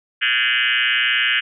sine tone with frequency modulation, 2294 Hz, D7, 41 cents flat, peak -15 dBFS, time 0.21-1.41 s, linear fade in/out 20 ms, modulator 122 Hz, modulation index 6.5, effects none

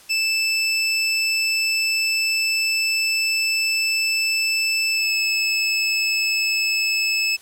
25% pulse tone with pitch glide, 2637 to 2610 Hz, E7 to E7, 0 to -18 cents, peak -15 dBFS, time 0.09-7.37 s, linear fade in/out 20 ms, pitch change -18 cents, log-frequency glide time 4.91-5.12 s, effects white hiss -48 dBFS RMS until 7.41 s + low-pass 12000 Hz 12 dB/octave

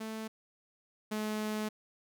sawtooth tone pair in turn, 220 / 214.1 Hz, A3 / A3, 0 / -47 cents, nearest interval unison, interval 47 cents, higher first, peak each -34 / -29 dBFS, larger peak second, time 0-0.28 / 1.11-1.69 s, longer second, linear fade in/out 10 ms, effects none

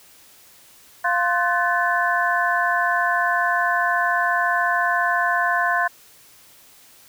harmonic tone with a mistuned harmonic, 349.2 Hz, F4, in tune, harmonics 2 / 3 / 4 / 5, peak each -23 / -23 / -23 / -23 dBFS, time 1.04-5.88 s, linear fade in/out 10 ms, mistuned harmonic 4, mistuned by +130 cents, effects white hiss -50 dBFS RMS until 7.08 s

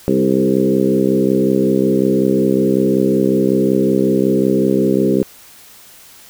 harmonic tone with a mistuned harmonic, 65.41 Hz, C2, in tune, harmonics 2 / 3 / 4 / 5 / 6 / 7 / 8, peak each -26 / -17 / -18 / -18 / -17 / -22 / -23 dBFS, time 0.08-5.23 s, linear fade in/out 0 ms, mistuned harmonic 6, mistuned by +18 cents, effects white hiss -42 dBFS RMS until 6.29 s

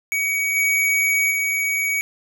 square tone with level steps, 2258 Hz, C#7, 31 cents sharp, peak -20 / -17 / -20 dBFS, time 0.12-2.01 s, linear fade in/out 0 ms, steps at 0.55 / 1.3 s, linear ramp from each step 20 ms, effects none

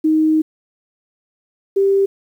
sine tone pair in turn, 313 / 392.9 Hz, D#4 / G4, +10 / +4 cents, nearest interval major third, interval 394 cents, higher second, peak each -11 dBFS, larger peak neither, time 0.04-0.42 / 1.76-2.06 s, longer first, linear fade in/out 10 ms, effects 8-bit

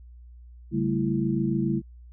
sine tone cluster, 140.2 / 193.7 / 220.8 / 332.5 Hz, C#3 / G3 / A3 / E4, +20 / -20 / +6 / +15 cents, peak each -28 dBFS, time 0.71-1.82 s, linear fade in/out 50 ms, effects added 60 Hz sine -44 dBFS peak until 2.12 s

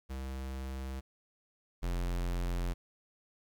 square tone pair in turn, 66.1 / 43.83 Hz, C2 / F1, +18 / +7 cents, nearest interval perfect fifth, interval 711 cents, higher first, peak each -38 / -32 dBFS, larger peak second, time 0.09-1.01 / 1.82-2.74 s, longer neither, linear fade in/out 20 ms, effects 11-bit

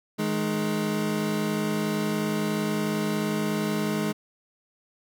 square tone cluster, 159.2 / 210.1 / 307.2 / 420.7 Hz, D#3 / G#3 / D#4 / G#4, +40 / +20 / -22 / +22 cents, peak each -33 / -28 / -33 / -33 dBFS, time 0.18-4.13 s, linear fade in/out 20 ms, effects none

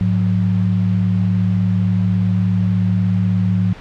sine tone pair together, 104.9 / 181.37 Hz, G#2 / F#3, +18 / -34 cents, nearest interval major sixth, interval 948 cents, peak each -16 / -16 dBFS, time 0.01-3.73 s, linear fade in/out 0 ms, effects pink hiss -37 dBFS RMS until 3.8 s + low-pass 3000 Hz 12 dB/octave

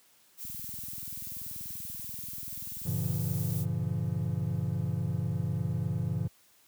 violet noise, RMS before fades -40 dBFS, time 0.37-3.66 s, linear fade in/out 50 ms
click train, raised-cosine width 5 ms, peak -36 dBFS, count 58, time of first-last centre 0.45-3.204 s, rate 20.7 Hz
triangle chord, G diminished seventh, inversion none, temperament just, 98 / 117.6 / 141.12 / 169.34 Hz, G2 / Bb2 / Db3 / Fb3, 0 / +16 / +31 / +47 cents, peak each -32 dBFS, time 2.85-6.28 s, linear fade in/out 10 ms
effects white hiss -63 dBFS RMS until 6.67 s + high-pass 60 Hz 12 dB/octave

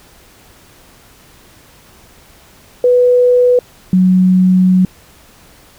sine tone pair in turn, 493.9 / 184.61 Hz, B4 / F#3, 0 / -4 cents, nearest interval octave + perfect fourth, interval 1704 cents, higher first, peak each -6 dBFS, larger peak neither, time 2.84-3.59 / 3.93-4.85 s, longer second, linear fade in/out 2 ms, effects pink hiss -44 dBFS RMS until 5.78 s

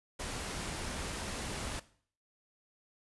pink noise, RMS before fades -39 dBFS, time 0.19-1.8 s, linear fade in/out 10 ms, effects noise-tail reverb RT60 0.5 s tail -17 dB re dry + resampled to 24000 Hz

